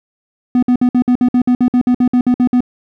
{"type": "tone bursts", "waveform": "triangle", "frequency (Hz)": 247.8, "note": "B3", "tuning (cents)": 6, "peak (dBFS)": -6, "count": 16, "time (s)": [0.55, 2.606], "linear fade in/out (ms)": 2, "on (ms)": 76, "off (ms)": 56, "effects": []}